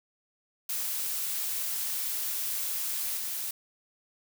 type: noise with level steps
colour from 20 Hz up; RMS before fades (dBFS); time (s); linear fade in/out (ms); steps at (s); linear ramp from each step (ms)
blue; -32 / -34; 0.69-3.51; 5; 3.17; 5
effects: none